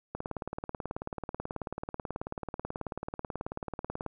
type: click train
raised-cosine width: 1 ms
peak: -21 dBFS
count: 73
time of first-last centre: 0.15-4.063 s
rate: 18.4 Hz
effects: none